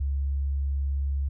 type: tone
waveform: sine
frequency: 69.3 Hz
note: C#2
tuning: in tune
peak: -24 dBFS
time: 0-1.29 s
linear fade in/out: 10 ms
effects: none